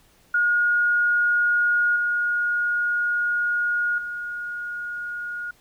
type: tone with level steps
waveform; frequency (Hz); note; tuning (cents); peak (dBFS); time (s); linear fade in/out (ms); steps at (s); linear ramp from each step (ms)
sine; 1436; F6; +48; -17 / -20 / -28; 0.34-5.51; 5; 1.96 / 3.98; 2
effects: pink hiss -58 dBFS RMS until 5.6 s

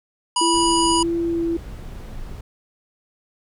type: harmonic tone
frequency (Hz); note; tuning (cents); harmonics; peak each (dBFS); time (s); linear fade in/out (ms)
976; B5; -21; 1 / 3 / 5 / 7 / 9 / 10; -19 / -24 / -26 / -27 / -29 / -29; 0.36-1.03; 5
type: tone with vibrato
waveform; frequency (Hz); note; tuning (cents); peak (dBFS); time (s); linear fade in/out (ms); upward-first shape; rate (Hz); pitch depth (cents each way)
sine; 336.2; E4; +34; -19; 0.41-1.57; 5; sine; 1.6; 9
type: noise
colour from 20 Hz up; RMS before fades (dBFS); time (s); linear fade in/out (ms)
brown; -34; 0.54-2.41; 5
effects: none

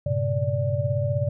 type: tone cluster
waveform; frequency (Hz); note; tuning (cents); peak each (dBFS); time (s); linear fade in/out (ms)
sine; 100.1 / 119 / 135.3 / 582; G2 / A#2 / C#3 / D5; +37 / +36 / -42 / -16; -27; 0.06-1.29; 5
effects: none

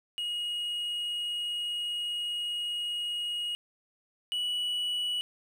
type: tone pair in turn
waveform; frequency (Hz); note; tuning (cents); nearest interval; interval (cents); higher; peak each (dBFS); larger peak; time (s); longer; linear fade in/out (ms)
triangle; 2885 / 2941; F#7 / F#7; -44 / -11; unison; 33; second; -29 / -27; second; 0.18-3.55 / 4.32-5.21; first; 0
effects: 10-bit

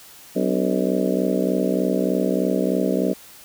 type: harmonic tone with a mistuned harmonic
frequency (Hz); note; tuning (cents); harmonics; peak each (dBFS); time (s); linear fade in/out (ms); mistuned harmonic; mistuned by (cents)
63.3; B1; +43; 3 / 4 / 5 / 6 / 7 / 8 / 9 / 10; -24 / -25 / -26 / -27 / -27 / -28 / -29 / -29; 0.35-3.14; 20; 5; -110
effects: white hiss -45 dBFS RMS until 3.44 s

